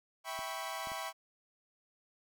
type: chord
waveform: sawtooth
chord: C# half-diminished seventh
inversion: first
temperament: equal with one note detuned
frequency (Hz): 654.3 / 784 / 987.8 / 1108.7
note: E5 / G5 / B5 / C#6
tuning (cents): -13 / 0 / 0 / 0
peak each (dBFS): -40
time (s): 0.24-1.13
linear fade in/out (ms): 50
type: clicks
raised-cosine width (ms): 3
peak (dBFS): -39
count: 3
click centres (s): 0.391 / 0.872 / 0.918
effects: none